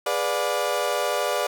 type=chord; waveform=30% pulse; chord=G# diminished seventh; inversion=none; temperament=equal with one note detuned; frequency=415.3 / 493.9 / 587.3 / 716.4 Hz; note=G#4 / B4 / D5 / F5; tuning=0 / 0 / 0 / +44 cents; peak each=-28 / -26 / -23 / -27 dBFS; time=0.06-1.47 s; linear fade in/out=5 ms; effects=none